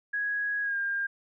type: tone with pitch glide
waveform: sine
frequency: 1661.2 to 1605.5 Hz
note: G#6 to G6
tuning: 0 to +41 cents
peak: -27 dBFS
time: 0.13-1.07 s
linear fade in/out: 10 ms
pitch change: -59 cents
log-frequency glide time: 0.62-0.77 s
effects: none